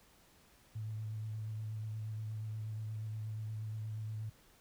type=tone with vibrato; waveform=sine; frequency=108.7 Hz; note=A2; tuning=21 cents flat; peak=-38 dBFS; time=0.75-4.3 s; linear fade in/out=10 ms; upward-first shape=sine; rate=8.4 Hz; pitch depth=21 cents each way; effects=pink hiss -65 dBFS RMS until 4.6 s